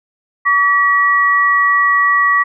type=tone pair together; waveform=sine; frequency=1145.1 / 1924 Hz; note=D6 / B6; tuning=-44 / -46 cents; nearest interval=major sixth; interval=898 cents; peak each=-12 dBFS; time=0.45-2.44 s; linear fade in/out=20 ms; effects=none